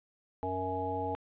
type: harmonic tone with a mistuned harmonic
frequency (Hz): 93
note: F#2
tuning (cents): +9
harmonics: 1 / 3 / 5 / 7 / 9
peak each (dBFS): -40 / -40 / -37 / -40 / -35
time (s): 0.43-1.15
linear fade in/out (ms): 0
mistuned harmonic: 1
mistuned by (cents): +18
effects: resampled to 8000 Hz + 11-bit